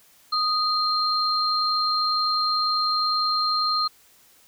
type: tone pair together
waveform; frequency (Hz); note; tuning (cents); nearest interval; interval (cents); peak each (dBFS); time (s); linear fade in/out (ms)
sine; 1244.5 / 4186; D#6 / C8; 0 / 0; octave + major sixth; 2100; -23; 0.32-3.88; 10
effects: white hiss -56 dBFS RMS until 4.47 s